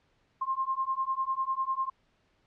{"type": "beating tone pair", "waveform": "sine", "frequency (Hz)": [1056, 1066], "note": ["C6", "C6"], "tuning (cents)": [16, 32], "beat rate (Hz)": 10, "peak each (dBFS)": -31, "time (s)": [0.41, 1.9], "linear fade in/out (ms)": 10, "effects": ["pink hiss -70 dBFS RMS until 2.46 s", "low-pass 4000 Hz 12 dB/octave"]}